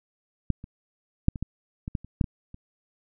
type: clicks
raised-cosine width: 5 ms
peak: -10 / -27 / -6 / -22 / -16 / -20 / -15 / -30 / -7 / -18 / -29 dBFS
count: 11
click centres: 0.503 / 0.641 / 1.284 / 1.358 / 1.426 / 1.879 / 1.952 / 2.046 / 2.212 / 2.242 / 2.544 s
effects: none